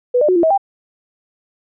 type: tone with pitch steps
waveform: sine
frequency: 493.7 / 599 / 366.8 / 342.1 / 643 / 792 Hz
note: B4 / D5 / F#4 / F4 / E5 / G5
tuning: -1 / +34 / -15 / -36 / -43 / +18 cents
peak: -10 dBFS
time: 0.14-0.578 s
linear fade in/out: 10 ms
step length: 73 ms
effects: none